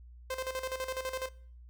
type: tone with tremolo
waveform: sawtooth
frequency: 520 Hz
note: C5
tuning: 11 cents flat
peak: -29 dBFS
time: 0.3-1.29 s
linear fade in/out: 5 ms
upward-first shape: square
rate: 12 Hz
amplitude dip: 70%
effects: noise-tail reverb RT60 0.5 s tail -21 dB re dry + added 60 Hz sine -49 dBFS peak until 1.69 s